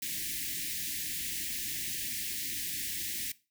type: band-stop noise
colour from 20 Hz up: white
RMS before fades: -36 dBFS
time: 0.02-3.32 s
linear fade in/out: 5 ms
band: 360 to 1700 Hz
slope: 96 dB/octave
effects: noise-tail reverb RT60 0.3 s tail -19 dB re dry